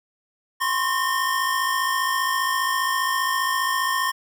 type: tone cluster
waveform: square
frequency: 1031 / 1086 / 1825 Hz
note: C6 / C#6 / A#6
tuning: -26 / -36 / -37 cents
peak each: -26 dBFS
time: 0.6-4.12 s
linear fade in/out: 20 ms
effects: none